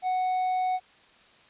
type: tone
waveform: triangle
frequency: 740 Hz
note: F#5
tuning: in tune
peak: -22 dBFS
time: 0.02-0.8 s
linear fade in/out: 50 ms
effects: white hiss -57 dBFS RMS until 1.49 s + resampled to 8000 Hz